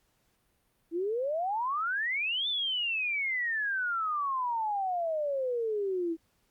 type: exponential two-way sweep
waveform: sine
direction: up then down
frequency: 321.2 to 3582 to 321.2 Hz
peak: -28 dBFS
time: 0.91-6.17 s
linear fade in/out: 50 ms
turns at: 2.48 s
effects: pink hiss -72 dBFS RMS until 6.5 s + Opus 48 kbps